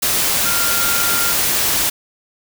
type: tone in noise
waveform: sine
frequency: 1396.9 Hz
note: F6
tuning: in tune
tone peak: -22 dBFS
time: 0.45-1.33 s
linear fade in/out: 10 ms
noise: white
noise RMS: -17 dBFS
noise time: 0.02-1.9 s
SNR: -8 dB
effects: none